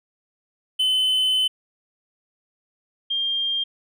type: tone pair in turn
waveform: triangle / sine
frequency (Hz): 3039 / 3200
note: F#7 / G7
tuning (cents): +46 / +35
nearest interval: minor second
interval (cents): 89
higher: second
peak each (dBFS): -16 / -21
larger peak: first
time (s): 0.79-1.48 / 3.1-3.64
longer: first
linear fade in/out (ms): 10
effects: none